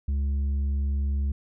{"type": "tone with tanh clipping", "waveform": "sine", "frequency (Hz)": 70, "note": "C#2", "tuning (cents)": 18, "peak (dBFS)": -24, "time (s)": [0.08, 1.32], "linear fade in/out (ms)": 5, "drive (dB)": 5, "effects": []}